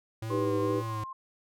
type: tone with vibrato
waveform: square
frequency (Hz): 110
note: A2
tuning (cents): 0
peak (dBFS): -34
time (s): 0.22-1.04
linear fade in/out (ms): 5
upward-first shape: sine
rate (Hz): 2.1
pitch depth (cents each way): 47
type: chord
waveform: sine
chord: Eb augmented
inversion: none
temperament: equal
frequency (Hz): 311.1 / 392 / 493.9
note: Eb4 / G4 / B4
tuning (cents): 0 / 0 / 0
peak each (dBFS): -31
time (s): 0.29-0.83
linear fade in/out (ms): 50
type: tone with tremolo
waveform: sine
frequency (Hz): 1057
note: C6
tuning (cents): +17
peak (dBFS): -35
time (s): 0.3-1.13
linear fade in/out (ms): 5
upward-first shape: square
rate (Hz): 3.4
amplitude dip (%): 25
effects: none